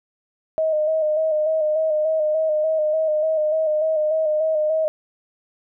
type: tone with vibrato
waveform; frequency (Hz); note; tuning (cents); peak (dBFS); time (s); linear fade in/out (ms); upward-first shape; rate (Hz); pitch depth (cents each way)
sine; 623; D#5; +2; -17; 0.58-4.88; 0; square; 3.4; 33
effects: none